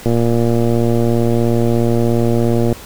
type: click train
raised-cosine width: 2 ms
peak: -3 dBFS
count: 313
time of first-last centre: 0.06-2.727 s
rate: 117 Hz
effects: pink hiss -35 dBFS RMS until 2.85 s